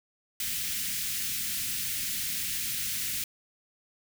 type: band-stop noise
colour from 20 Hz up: white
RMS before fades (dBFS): -32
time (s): 0.4-3.24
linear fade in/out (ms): 2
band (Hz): 240 to 1800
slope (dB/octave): 24
effects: none